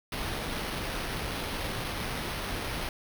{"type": "noise with sample-and-hold", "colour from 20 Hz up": "pink", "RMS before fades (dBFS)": -34, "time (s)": [0.12, 2.89], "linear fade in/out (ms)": 2, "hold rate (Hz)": 7350, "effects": []}